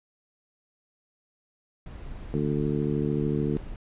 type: noise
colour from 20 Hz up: brown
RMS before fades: -39 dBFS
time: 1.86-3.76 s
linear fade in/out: 2 ms
type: harmonic tone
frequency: 73.42 Hz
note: D2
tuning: in tune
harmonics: 2 / 3 / 4 / 5 / 6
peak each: -28 / -30 / -31 / -32 / -33 dBFS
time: 2.34-3.57 s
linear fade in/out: 0 ms
effects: resampled to 8000 Hz